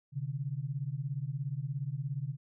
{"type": "beating tone pair", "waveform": "sine", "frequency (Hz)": [129.9, 146.9], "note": ["C3", "D3"], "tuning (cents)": [-12, 1], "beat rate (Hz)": 17, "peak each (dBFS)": [-36, -36], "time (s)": [0.12, 2.37], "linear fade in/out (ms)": 50, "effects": []}